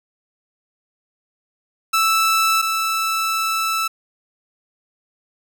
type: tone pair in turn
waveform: sawtooth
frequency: 1318.5 / 1318.5 Hz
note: E6 / E6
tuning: 0 / 0 cents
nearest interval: unison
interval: 0 cents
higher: neither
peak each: -11 / -15 dBFS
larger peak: first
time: 1.93-2.62 / 2.62-3.88 s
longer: second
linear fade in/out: 10 ms
effects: none